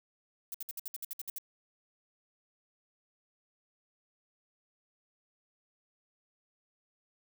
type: noise bursts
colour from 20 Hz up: violet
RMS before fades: -39 dBFS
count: 11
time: 0.52-1.384 s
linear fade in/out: 2 ms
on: 24 ms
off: 60 ms
effects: none